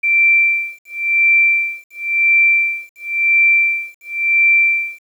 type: tone with tremolo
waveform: sine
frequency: 2349 Hz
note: D7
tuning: in tune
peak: -8 dBFS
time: 0.03-4.99 s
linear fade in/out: 10 ms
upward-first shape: sine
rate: 0.95 Hz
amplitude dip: 100%
effects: 8-bit